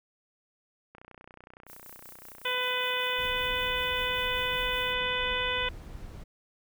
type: click train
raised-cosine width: 0.5 ms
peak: -33 dBFS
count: 69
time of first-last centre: 0.95-3.165 s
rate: 30.7 Hz
type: noise with tremolo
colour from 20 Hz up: violet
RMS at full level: -48 dBFS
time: 1.66-4.95 s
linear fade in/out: 50 ms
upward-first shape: sine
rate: 5.2 Hz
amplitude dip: 40%
type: harmonic tone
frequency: 500 Hz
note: B4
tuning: 21 cents sharp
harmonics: 1 / 2 / 3 / 4 / 5 / 6 / 7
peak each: -35 / -35 / -35 / -35 / -35 / -35 / -35 dBFS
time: 2.45-5.69 s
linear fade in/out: 5 ms
type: noise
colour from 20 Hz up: brown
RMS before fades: -42 dBFS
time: 3.18-6.24 s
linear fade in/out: 10 ms
effects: none